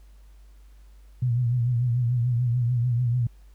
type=tone with vibrato; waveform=sine; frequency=121.3 Hz; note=B2; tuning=31 cents flat; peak=-20 dBFS; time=1.22-3.27 s; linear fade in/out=5 ms; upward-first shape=triangle; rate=6.8 Hz; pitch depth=87 cents each way; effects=added 50 Hz sine -47 dBFS peak until 3.54 s + pink hiss -65 dBFS RMS until 3.54 s